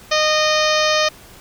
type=harmonic tone with a mistuned harmonic; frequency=615 Hz; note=D#5; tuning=20 cents flat; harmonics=1 / 2 / 3 / 4 / 5 / 6 / 7 / 8 / 9 / 10; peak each=-18 / -21 / -23 / -24 / -25 / -26 / -26 / -27 / -28 / -28 dBFS; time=0.11-1.09 s; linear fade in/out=10 ms; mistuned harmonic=8; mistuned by=+23 cents; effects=pink hiss -43 dBFS RMS until 1.4 s